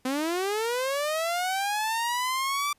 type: linear sweep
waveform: sawtooth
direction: up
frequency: 251 to 1174.7 Hz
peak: -22 dBFS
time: 0.05-2.73 s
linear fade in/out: 5 ms
effects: pink hiss -67 dBFS RMS until 2.78 s + resampled to 32000 Hz